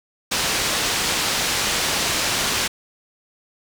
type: low-pass noise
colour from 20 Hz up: white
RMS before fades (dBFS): -22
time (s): 0.31-2.68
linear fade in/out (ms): 10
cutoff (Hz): 6000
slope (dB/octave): 12
effects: none